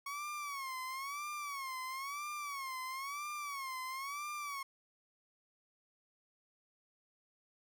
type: tone with vibrato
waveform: 30% pulse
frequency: 1108.7 Hz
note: C#6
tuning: in tune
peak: -37 dBFS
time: 0.06-4.63 s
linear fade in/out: 5 ms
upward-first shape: sine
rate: 1 Hz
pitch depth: 130 cents each way
effects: none